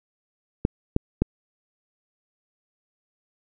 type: clicks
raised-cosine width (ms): 3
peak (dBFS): -6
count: 3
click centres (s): 0.651 / 0.964 / 1.22
effects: none